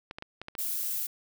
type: clicks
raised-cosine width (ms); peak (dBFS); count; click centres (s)
0.3; -23; 6; 0.111 / 0.185 / 0.224 / 0.416 / 0.484 / 0.552
type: noise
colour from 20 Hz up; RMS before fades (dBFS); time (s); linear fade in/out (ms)
violet; -32; 0.58-1.07; 10
effects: none